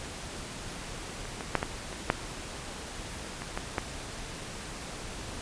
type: clicks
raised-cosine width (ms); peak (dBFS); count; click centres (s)
0.5; -25 / -21 / -8 / -14 / -23 / -7 / -21 / -16 / -12; 9; 1.254 / 1.408 / 1.553 / 1.629 / 1.928 / 2.101 / 3.42 / 3.575 / 3.782
effects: pink hiss -40 dBFS RMS until 5.41 s + resampled to 22050 Hz